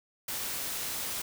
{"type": "noise", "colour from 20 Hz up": "white", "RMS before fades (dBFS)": -35, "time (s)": [0.28, 1.22], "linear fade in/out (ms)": 5, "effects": []}